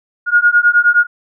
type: beating tone pair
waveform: sine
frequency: 1428 / 1437.6 Hz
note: F6 / F6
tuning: +38 / +50 cents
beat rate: 9.6 Hz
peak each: -11 dBFS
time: 0.26-1.07 s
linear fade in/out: 50 ms
effects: none